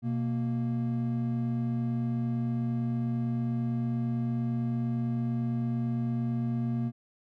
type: tone pair together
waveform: triangle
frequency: 124.41 / 233.3 Hz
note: B2 / A#3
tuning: +13 / +2 cents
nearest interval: major seventh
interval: 1089 cents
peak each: -28 dBFS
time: 0.02-6.92 s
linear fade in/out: 50 ms
effects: none